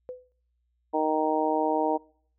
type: tone with exponential decay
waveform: sine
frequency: 503 Hz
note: B4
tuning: 32 cents sharp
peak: -31 dBFS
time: 0.09-0.32 s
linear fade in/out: 0 ms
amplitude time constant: 49 ms
type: harmonic tone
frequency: 155.6 Hz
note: D#3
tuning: in tune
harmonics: 2 / 3 / 4 / 5 / 6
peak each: -29 / -29 / -29 / -29 / -29 dBFS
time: 0.93-1.98 s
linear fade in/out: 20 ms
effects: noise-tail reverb RT60 0.6 s tail -26 dB re dry + added 60 Hz sine -70 dBFS peak until 2.38 s